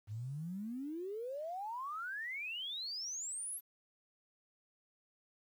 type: exponential sweep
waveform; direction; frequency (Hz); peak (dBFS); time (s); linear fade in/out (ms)
sine; up; 99.2 to 11840; -39; 0.07-3.61; 50
effects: 11-bit